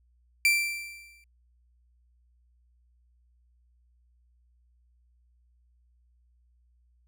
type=tone with exponential decay; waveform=40% pulse; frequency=2349 Hz; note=D7; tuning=in tune; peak=-17 dBFS; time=0.45-1.24 s; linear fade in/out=1 ms; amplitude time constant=170 ms; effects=added 60 Hz sine -62 dBFS peak until 7.07 s